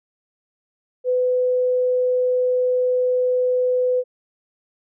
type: tone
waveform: sine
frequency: 502 Hz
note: B4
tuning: 28 cents sharp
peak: -16 dBFS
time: 1.04-4.04 s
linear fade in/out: 50 ms
effects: none